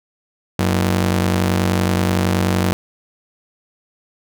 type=ring-modulated tone; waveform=sawtooth; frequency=138.59 Hz; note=C#3; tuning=in tune; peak=-8 dBFS; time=0.59-2.73 s; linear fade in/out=0 ms; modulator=44 Hz; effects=none